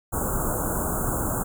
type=band-stop noise; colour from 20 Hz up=pink; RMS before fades=-26 dBFS; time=0.12-1.44 s; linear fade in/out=20 ms; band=1500 to 6900 Hz; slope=96 dB/octave; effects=none